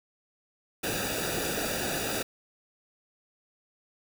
pink noise with comb filter, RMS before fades -31 dBFS, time 0.83-2.23 s, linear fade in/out 10 ms, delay 0.94 ms, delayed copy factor -0.8, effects none

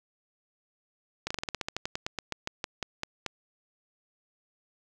slowing click train, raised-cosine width 0.2 ms, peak -14 dBFS, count 20, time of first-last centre 1.27-3.263 s, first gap 35 ms, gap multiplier 1.11, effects none

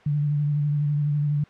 sine tone with vibrato, 146.83 Hz, D3, in tune, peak -20 dBFS, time 0.06-1.44 s, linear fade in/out 5 ms, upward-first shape sine, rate 12 Hz, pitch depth 28 cents each way, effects white hiss -51 dBFS RMS until 1.49 s + low-pass 2000 Hz 12 dB/octave

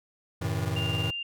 square chord, F# diminished seventh, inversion none, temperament just, 92.5 / 111 / 133.2 / 159.84 Hz, F#2 / A2 / C3 / Eb3, 0 / +16 / +31 / +47 cents, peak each -33 / -32 / -38 / -34 dBFS, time 0.41-1.11 s, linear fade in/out 10 ms
sine tone, 2794 Hz, F7, in tune, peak -31 dBFS, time 0.76-1.23 s, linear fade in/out 5 ms
effects none

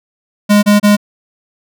square tone bursts, 206.5 Hz, G#3, 10 cents flat, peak -6 dBFS, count 3, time 0.49-0.968 s, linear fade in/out 20 ms, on 140 ms, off 29 ms, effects none

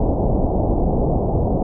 pink low-pass noise, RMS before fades -18 dBFS, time 0-1.63 s, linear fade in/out 5 ms, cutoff 810 Hz, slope 48 dB/octave, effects none

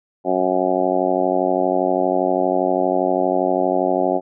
harmonic tone, 92.5 Hz, F#2, in tune, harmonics 2 / 3 / 4 / 5 / 6 / 7 / 8 / 9, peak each -30 / -24 / -22 / -29 / -23 / -22 / -23 / -28 dBFS, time 0.24-4.21 s, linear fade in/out 50 ms, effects none

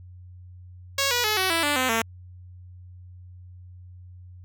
5% pulse tone with pitch steps, 551 / 485.2 / 427.3 / 376.3 / 331.4 / 291.9 / 257.1 / 226.4 Hz, C#5 / B4 / G#4 / F#4 / E4 / D4 / C4 / A3, -11 / -31 / +49 / +29 / +9 / -10 / -30 / +50 cents, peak -10 dBFS, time 0.98-2.02 s, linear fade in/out 5 ms, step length 130 ms, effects added 90 Hz sine -42 dBFS peak until 4.44 s

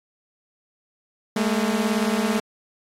sawtooth beating tone pair, 207.7 / 225.7 Hz, G#3 / A3, 0 / +44 cents, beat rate 18 Hz, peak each -19 dBFS, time 1.36-2.4 s, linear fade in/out 5 ms, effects low-pass 12000 Hz 12 dB/octave + AAC 64 kbps

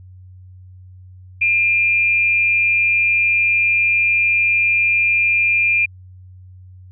sine tone pair together, 2400 / 2607 Hz, D7 / E7, +37 / -20 cents, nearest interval minor second, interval 143 cents, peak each -13 / -23 dBFS, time 1.41-5.86 s, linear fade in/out 10 ms, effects added 92 Hz sine -38 dBFS peak until 6.91 s

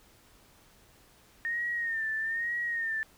sine tone with vibrato, 1833 Hz, A#6, 30 cents flat, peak -29 dBFS, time 1.45-3.03 s, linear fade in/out 0 ms, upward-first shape sine, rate 1.1 Hz, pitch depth 69 cents each way, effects pink hiss -60 dBFS RMS until 3.17 s

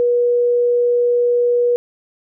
sine tone, 483.4 Hz, B4, 37 cents flat, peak -12 dBFS, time 0-1.76 s, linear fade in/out 0 ms, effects none

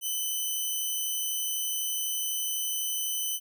5% pulse tone, 3024 Hz, F#7, 37 cents sharp, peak -20 dBFS, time 0.01-3.4 s, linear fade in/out 50 ms, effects none

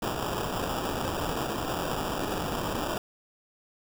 blue noise with sample-and-hold, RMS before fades -31 dBFS, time 0.02-2.98 s, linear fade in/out 2 ms, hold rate 2100 Hz, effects none

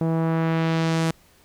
sawtooth tone with low-pass filter sweep, 163 Hz, E3, 19 cents flat, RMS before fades -22 dBFS, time 0.01-1.11 s, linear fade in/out 2 ms, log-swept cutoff 650 to 9900 Hz, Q 0.87, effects pink hiss -56 dBFS RMS until 1.44 s

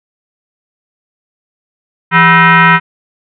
sine tone with frequency modulation, 167.6 Hz, E3, 29 cents sharp, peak -3 dBFS, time 2.11-2.8 s, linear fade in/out 50 ms, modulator 571 Hz, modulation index 3.6, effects none

